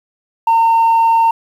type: tone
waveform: sine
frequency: 912 Hz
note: A#5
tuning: 38 cents flat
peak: -6 dBFS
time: 0.47-1.31 s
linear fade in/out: 5 ms
effects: tanh soft clip ceiling -7 dBFS + 7-bit